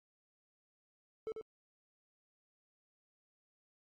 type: tone with echo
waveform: triangle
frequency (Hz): 440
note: A4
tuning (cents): 0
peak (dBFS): -35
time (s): 1.27-1.32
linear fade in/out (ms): 0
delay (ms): 92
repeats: 1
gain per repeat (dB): -5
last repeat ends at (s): 1.412
effects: AAC 64 kbps